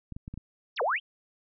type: clicks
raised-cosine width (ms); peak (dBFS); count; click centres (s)
5; -26; 5; 0.123 / 0.165 / 0.279 / 0.34 / 0.376
type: exponential two-way sweep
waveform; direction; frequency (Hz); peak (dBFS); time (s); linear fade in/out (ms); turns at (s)
sine; down then up; 6272 to 440 to 3355; -24; 0.76-1; 50; 0.82
effects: none